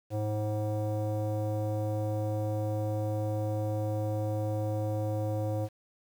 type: tone with low-pass filter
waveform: square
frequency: 106.4 Hz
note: G#2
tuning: 42 cents sharp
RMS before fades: -31 dBFS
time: 0.1-5.69 s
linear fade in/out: 50 ms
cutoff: 620 Hz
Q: 4.6
effects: 9-bit